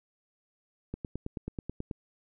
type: click train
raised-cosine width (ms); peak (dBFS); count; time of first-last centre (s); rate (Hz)
3; -22; 10; 0.94-1.912; 9.26
effects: none